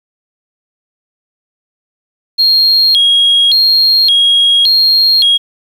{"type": "tone with vibrato", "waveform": "sine", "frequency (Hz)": 3729, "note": "A#7", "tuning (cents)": 0, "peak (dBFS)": -4, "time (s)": [2.38, 5.38], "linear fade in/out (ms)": 20, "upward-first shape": "square", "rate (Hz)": 0.88, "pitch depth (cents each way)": 220, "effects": ["tanh soft clip ceiling -3 dBFS", "7-bit"]}